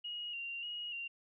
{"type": "tone with vibrato", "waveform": "sine", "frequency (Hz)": 2828, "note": "F7", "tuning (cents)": 21, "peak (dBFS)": -39, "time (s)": [0.04, 1.08], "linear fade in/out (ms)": 10, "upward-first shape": "square", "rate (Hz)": 1.7, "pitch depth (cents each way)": 36, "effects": []}